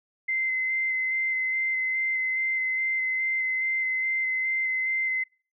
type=tone with vibrato; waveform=sine; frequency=2066 Hz; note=C7; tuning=22 cents flat; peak=-24 dBFS; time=0.28-5.24 s; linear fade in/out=10 ms; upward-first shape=square; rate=2.4 Hz; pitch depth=11 cents each way; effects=noise-tail reverb RT60 0.4 s tail -26 dB re dry